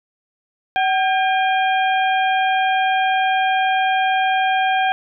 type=harmonic tone with a mistuned harmonic; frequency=804 Hz; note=G5; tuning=44 cents sharp; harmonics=1 / 2 / 3 / 4; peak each=-16 / -22 / -26 / -28 dBFS; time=0.76-4.92 s; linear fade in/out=0 ms; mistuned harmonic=1; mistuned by=-100 cents; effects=none